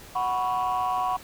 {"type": "chord", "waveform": "sine", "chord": "F# suspended fourth", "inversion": "none", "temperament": "just", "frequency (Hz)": [740, 986.7, 1110], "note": ["F#5", "B5", "C#6"], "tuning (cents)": [0, -2, 2], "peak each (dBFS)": [-25, -27, -27], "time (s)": [0.15, 1.17], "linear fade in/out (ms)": 10, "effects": ["tanh soft clip ceiling -19 dBFS", "pink hiss -46 dBFS RMS until 1.23 s"]}